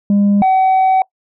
sine tone pair in turn, 202.3 / 757.6 Hz, G#3 / F#5, -45 / +41 cents, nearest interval octave + major seventh, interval 2286 cents, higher second, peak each -6 dBFS, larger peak neither, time 0.1-0.42 / 0.42-1.02 s, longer second, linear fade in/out 2 ms, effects noise-tail reverb RT60 0.1 s tail -24 dB re dry + tanh soft clip ceiling -8 dBFS

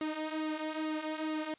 sawtooth tone with flanger, 311.1 Hz, D#4, in tune, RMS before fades -36 dBFS, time 0.01-1.54 s, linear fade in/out 2 ms, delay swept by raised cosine 1.2 to 4 ms, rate 2.3 Hz, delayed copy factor -0.65, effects white hiss -65 dBFS RMS until 1.58 s + resampled to 8000 Hz

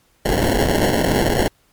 violet noise with sample-and-hold, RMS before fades -17 dBFS, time 0.25-1.48 s, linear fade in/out 5 ms, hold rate 1225 Hz, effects pink hiss -59 dBFS RMS until 1.72 s + MP3 96 kbps

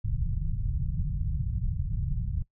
pink low-pass noise, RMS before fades -29 dBFS, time 0.04-2.43 s, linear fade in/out 10 ms, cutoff 160 Hz, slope 48 dB/octave, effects noise-tail reverb RT60 0.1 s tail -19 dB re dry

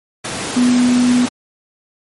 sine tone in noise, 246.9 Hz, B3, in tune, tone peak -9 dBFS, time 0.56-1.26 s, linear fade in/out 10 ms, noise pink, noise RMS -22 dBFS, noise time 0.24-1.29 s, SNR +10 dB, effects high-pass 150 Hz 12 dB/octave + MP3 48 kbps

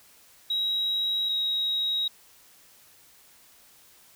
sine tone pair in turn, 3838 / 3807 Hz, A#7 / A#7, +50 / +36 cents, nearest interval unison, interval 14 cents, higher first, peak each -23 dBFS, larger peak neither, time 0.5-1.29 / 1.29-2.08 s, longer neither, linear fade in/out 5 ms, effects tanh soft clip ceiling -20 dBFS + white hiss -56 dBFS RMS until 4.15 s

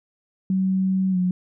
sine tone with pitch glide, 189.2 to 181.6 Hz, F#3 to F#3, +39 to -32 cents, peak -18 dBFS, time 0.5-1.31 s, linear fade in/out 2 ms, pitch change -71 cents, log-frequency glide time 1.11-1.17 s, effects none

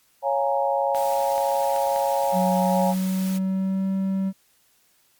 sine chord, Bb minor seventh, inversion first, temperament equal, 554.4 / 698.5 / 830.6 / 932.3 Hz, Db5 / F5 / Ab5 / Bb5, 0 / 0 / 0 / 0 cents, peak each -23 / -27 / -24 / -28 dBFS, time 0.22-2.95 s, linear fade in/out 50 ms
white noise, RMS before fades -38 dBFS, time 0.94-3.39 s, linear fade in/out 20 ms
clicks, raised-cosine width 0.3 ms, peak -21 dBFS, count 4, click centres 0.948 / 1.38 / 1.762 / 1.961 s
triangle tone with pitch glide, 185 to 192.19 Hz, F#3 to G3, 0 to -34 cents, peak -19 dBFS, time 2.32-4.33 s, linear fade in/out 50 ms, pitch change +66 cents, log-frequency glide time 2.57-3.9 s
effects white hiss -62 dBFS RMS until 5.19 s + MP3 96 kbps

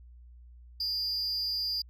triangle tone with amplitude modulation, 4800 Hz, D8, 37 cents sharp, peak -25 dBFS, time 0.8-1.82 s, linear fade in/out 5 ms, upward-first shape sine, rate 257 Hz, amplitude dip 70%, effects added 60 Hz sine -49 dBFS peak until 1.89 s

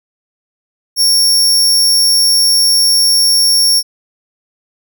sawtooth tone, 5500 Hz, F8, 27 cents flat, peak -5 dBFS, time 0.96-3.83 s, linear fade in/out 50 ms, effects none

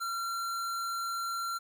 square tone, 1368 Hz, F6, 36 cents flat, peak -33 dBFS, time 0-1.59 s, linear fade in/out 20 ms, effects 11-bit

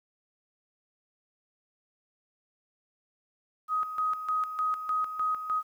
sine tone with tremolo, 1257 Hz, D#6, 17 cents sharp, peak -25 dBFS, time 3.68-5.63 s, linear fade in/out 50 ms, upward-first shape square, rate 3.3 Hz, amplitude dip 65%, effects 10-bit

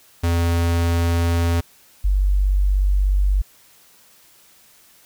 square / sine tone pair in turn, 84.9 / 48.31 Hz, F2 / G1, -48 / -25 cents, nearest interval minor seventh, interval 977 cents, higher first, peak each -17 / -14 dBFS, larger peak second, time 0.23-1.61 / 2.04-3.42 s, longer neither, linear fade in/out 10 ms, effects white hiss -52 dBFS RMS until 5.05 s

